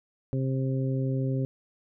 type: harmonic tone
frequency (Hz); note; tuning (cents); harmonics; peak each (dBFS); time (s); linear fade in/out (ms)
132.5; C3; +22; 1 / 2 / 3 / 4; -26 / -32 / -36 / -38; 0.33-1.45; 0
effects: none